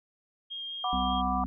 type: tone with vibrato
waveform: sine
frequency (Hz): 3227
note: G7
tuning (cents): +50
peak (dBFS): -35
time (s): 0.5-1.22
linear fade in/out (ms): 20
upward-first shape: triangle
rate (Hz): 5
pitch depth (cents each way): 12
type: chord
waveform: sine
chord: B minor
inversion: second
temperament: equal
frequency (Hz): 740 / 987.8 / 1174.7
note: F#5 / B5 / D6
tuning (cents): 0 / 0 / 0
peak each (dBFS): -30 / -36 / -31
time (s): 0.84-1.44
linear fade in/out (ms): 2
type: harmonic tone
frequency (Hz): 63.6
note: C2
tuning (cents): -48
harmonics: 1 / 3 / 4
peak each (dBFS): -34 / -34 / -34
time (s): 0.93-1.46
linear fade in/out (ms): 0
effects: none